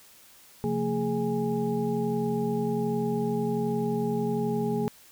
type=tone cluster; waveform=sine; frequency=133.9 / 175.2 / 226.4 / 417.4 / 824 Hz; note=C3 / F3 / A3 / G#4 / G#5; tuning=+40 / +6 / +50 / +9 / -14 cents; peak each=-34 / -33 / -29 / -29 / -36 dBFS; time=0.64-4.88 s; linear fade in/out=0 ms; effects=white hiss -54 dBFS RMS until 5.11 s